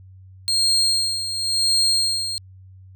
35% pulse tone with tremolo, 4222 Hz, C8, 15 cents sharp, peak -14 dBFS, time 0.48-2.38 s, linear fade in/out 0 ms, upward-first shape sine, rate 0.94 Hz, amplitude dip 65%, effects added 94 Hz sine -42 dBFS peak until 2.95 s

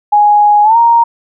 sine tone with pitch glide, 831 to 932.8 Hz, G#5 to A#5, +1 to +1 cents, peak -4 dBFS, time 0.12-1.04 s, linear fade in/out 10 ms, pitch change +200 cents, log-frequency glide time 0.63-0.77 s, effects none

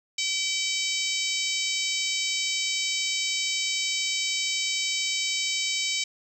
harmonic tone, 767 Hz, G5, 38 cents flat, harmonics 3 / 4 / 5 / 6 / 7 / 8 / 9 / 10, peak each -31 / -32 / -33 / -34 / -34 / -35 / -36 / -36 dBFS, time 0.18-6.04 s, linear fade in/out 5 ms, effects 9-bit

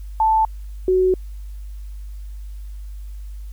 sine tone pair in turn, 880 / 371.3 Hz, A5 / F#4, 0 / +6 cents, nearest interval octave + minor third, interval 1494 cents, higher first, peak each -13 dBFS, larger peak neither, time 0.2-0.45 / 0.88-1.14 s, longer second, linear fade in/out 2 ms, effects added 50 Hz sine -30 dBFS peak until 3.52 s + white hiss -57 dBFS RMS until 3.52 s

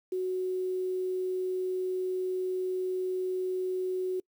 sine tone with quantisation, 370 Hz, F#4, in tune, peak -28 dBFS, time 0.12-4.2 s, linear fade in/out 5 ms, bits 9, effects noise-tail reverb RT60 0.1 s tail -26 dB re dry

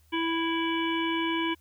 harmonic tone with a mistuned harmonic, 329.6 Hz, E4, in tune, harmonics 1 / 3 / 5 / 7 / 9 / 10, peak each -28 / -32 / -37 / -34 / -35 / -44 dBFS, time 0.12-1.55 s, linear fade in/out 20 ms, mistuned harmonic 10, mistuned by +45 cents, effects added 78 Hz sine -59 dBFS peak until 1.6 s + white hiss -67 dBFS RMS until 1.6 s

